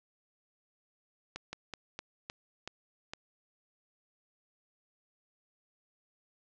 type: slowing click train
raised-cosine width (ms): 0.2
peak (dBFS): -22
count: 7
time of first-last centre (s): 1.36-3.135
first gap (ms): 170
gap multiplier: 1.22
effects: low-pass 7000 Hz 12 dB/octave